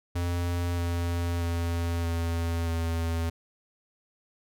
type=tone with pitch steps; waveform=square; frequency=87.1 / 86.05 / 85.01 / 83.99 / 82.97 Hz; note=F2 / F2 / F2 / E2 / E2; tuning=-4 / -25 / -46 / +33 / +12 cents; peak=-27 dBFS; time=0.15-3.3 s; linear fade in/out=10 ms; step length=630 ms; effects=none